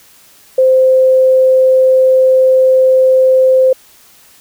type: tone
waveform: sine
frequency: 520 Hz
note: C5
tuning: 11 cents flat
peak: -5 dBFS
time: 0.58-3.73 s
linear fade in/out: 5 ms
effects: white hiss -44 dBFS RMS until 4.4 s